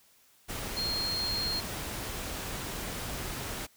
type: tone in noise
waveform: sine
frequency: 4230 Hz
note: C8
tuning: 18 cents sharp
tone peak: -30 dBFS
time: 0.76-1.61 s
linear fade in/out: 20 ms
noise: pink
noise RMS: -37 dBFS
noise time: 0.48-3.67 s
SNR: +4 dB
effects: white hiss -63 dBFS RMS until 3.76 s